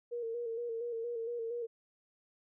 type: tone with vibrato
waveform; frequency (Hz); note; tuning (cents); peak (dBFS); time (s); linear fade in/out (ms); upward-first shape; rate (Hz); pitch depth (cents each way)
sine; 466.2; A#4; 0; -35; 0.11-1.67; 20; square; 4.3; 41
effects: none